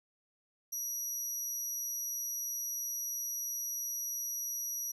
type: tone with amplitude modulation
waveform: 30% pulse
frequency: 5800 Hz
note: F#8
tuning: 35 cents flat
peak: -30 dBFS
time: 0.72-4.92 s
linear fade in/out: 10 ms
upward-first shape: sine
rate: 123 Hz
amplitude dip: 30%
effects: none